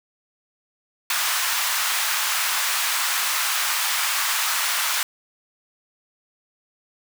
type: high-pass noise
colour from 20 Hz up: pink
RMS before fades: -23 dBFS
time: 1.1-5.03 s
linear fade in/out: 2 ms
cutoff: 1000 Hz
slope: 24 dB/octave
effects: none